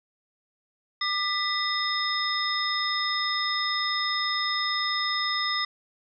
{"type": "tone cluster", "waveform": "sine", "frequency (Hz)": [1196, 1981, 3661, 5150], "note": ["D6", "B6", "A#7", "E8"], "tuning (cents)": [31, 5, -32, -41], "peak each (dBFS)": -30, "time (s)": [1.01, 5.65], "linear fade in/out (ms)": 5, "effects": []}